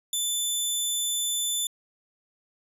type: tone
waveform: 15% pulse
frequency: 3520 Hz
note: A7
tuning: in tune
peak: -18 dBFS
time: 0.13-1.67 s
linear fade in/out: 2 ms
effects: resampled to 32000 Hz